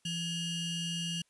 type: ring-modulated tone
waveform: 45% pulse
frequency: 1509 Hz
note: F#6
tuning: 34 cents sharp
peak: -30 dBFS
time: 0.05-1.22 s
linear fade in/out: 5 ms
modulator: 1340 Hz
effects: white hiss -73 dBFS RMS until 1.29 s + resampled to 24000 Hz